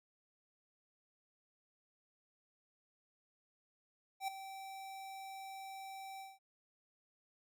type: tone with ADSR envelope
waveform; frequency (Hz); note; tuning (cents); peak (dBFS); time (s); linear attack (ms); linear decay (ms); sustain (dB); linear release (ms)
square; 775; G5; -20; -35; 4.2-6.39; 79; 6; -12; 190
effects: none